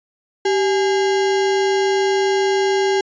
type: tone with sample-and-hold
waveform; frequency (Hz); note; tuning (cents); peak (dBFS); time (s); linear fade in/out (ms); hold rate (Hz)
sine; 388.6; G4; -15; -14; 0.45-3.01; 5; 1225
effects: resampled to 16000 Hz